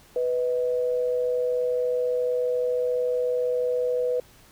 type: tone pair together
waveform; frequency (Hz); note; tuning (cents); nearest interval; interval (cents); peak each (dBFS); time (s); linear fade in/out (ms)
sine; 495.6 / 629.7; B4 / D#5; +6 / +21; major third; 415; -22 / -33; 0.16-4.2; 2
effects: pink hiss -54 dBFS RMS until 4.51 s